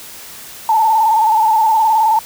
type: tone with vibrato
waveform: sine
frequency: 880 Hz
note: A5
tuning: in tune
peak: -9 dBFS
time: 0.69-2.19 s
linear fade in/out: 2 ms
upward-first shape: square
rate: 19 Hz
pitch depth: 48 cents each way
effects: white hiss -34 dBFS RMS until 2.25 s